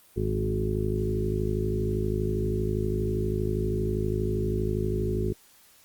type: harmonic tone with a mistuned harmonic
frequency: 52.5 Hz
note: G#1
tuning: 19 cents sharp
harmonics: 1 / 2 / 3 / 4 / 5 / 6 / 7 / 8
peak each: -31 / -30 / -35 / -34 / -41 / -41 / -30 / -34 dBFS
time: 0.16-5.33 s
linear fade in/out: 10 ms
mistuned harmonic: 2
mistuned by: +25 cents
effects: white hiss -57 dBFS RMS until 5.84 s + Opus 32 kbps